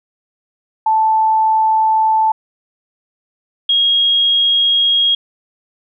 sine tone pair in turn, 878 / 3275 Hz, A5 / G#7, -4 / -25 cents, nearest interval octave + major seventh, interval 2279 cents, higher second, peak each -10 dBFS, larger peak neither, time 0.86-2.32 / 3.69-5.15 s, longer neither, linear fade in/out 5 ms, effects none

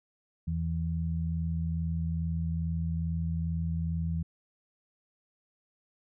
sine tone pair together, 82.46 / 164.81 Hz, E2 / E3, +1 / 0 cents, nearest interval octave, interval 1199 cents, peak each -31 / -31 dBFS, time 0.47-4.23 s, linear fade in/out 10 ms, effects none

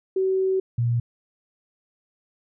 sine tone pair in turn, 379.5 / 118.71 Hz, F#4 / A#2, +44 / +32 cents, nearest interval octave + minor sixth, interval 2012 cents, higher first, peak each -19 dBFS, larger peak neither, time 0.16-0.6 / 0.78-1 s, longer first, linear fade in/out 5 ms, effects none

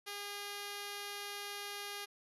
5% pulse tone with low-pass filter, 406.9 Hz, G#4, 35 cents flat, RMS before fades -44 dBFS, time 0.06-2.06 s, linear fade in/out 20 ms, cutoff 11000 Hz, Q 1.5, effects none

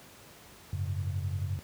sine chord, F# suspended second, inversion none, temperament equal, 92.5 / 103.83 / 138.59 Hz, F#2 / G#2 / C#3, 0 / 0 / 0 cents, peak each -31 / -36 / -37 dBFS, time 0.73-1.59 s, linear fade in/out 0 ms, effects pink hiss -53 dBFS RMS until 1.63 s + high-pass 60 Hz 12 dB/octave

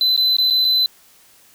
triangle tone with dropouts, 4029 Hz, B7, 34 cents sharp, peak -12 dBFS, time 0.01-0.86 s, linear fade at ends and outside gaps 1 ms, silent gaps 0.164-0.176 / 0.367-0.384 / 0.501-0.507 / 0.646-0.65 s, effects white hiss -51 dBFS RMS until 1.54 s

